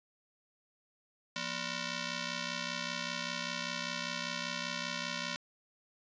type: ring-modulated tone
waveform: 5% pulse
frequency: 410.3 Hz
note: G#4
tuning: 21 cents flat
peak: -21 dBFS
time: 1.36-5.36 s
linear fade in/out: 0 ms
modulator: 648 Hz
effects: resampled to 16000 Hz